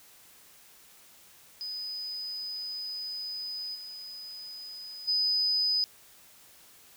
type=tone with level steps; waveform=sine; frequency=4997 Hz; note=D#8; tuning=7 cents sharp; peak=-34 / -40 / -24 dBFS; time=1.61-5.84 s; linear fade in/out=0 ms; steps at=3.74 / 5.07 s; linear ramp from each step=20 ms; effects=white hiss -56 dBFS RMS until 6.96 s